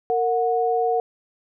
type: tone pair together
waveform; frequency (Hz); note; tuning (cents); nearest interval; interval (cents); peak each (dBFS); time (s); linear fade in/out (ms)
sine; 460.3 / 732; A#4 / F#5; -22 / -19; minor sixth; 803; -21; 0.1-1; 0
effects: none